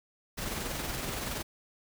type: noise with amplitude modulation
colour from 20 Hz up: pink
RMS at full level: -34 dBFS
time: 0.37-1.43 s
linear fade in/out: 20 ms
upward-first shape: sine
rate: 21.3 Hz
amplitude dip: 35%
effects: none